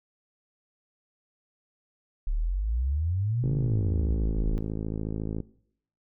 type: exponential two-way sweep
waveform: sine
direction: up then down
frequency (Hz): 34.15 to 143.7 to 34.15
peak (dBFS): -24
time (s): 2.27-4.58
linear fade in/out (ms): 0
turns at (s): 3.55
type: click train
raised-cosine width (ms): 3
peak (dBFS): -19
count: 107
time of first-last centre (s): 3.44-5.403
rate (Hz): 54
effects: noise-tail reverb RT60 0.7 s tail -21 dB re dry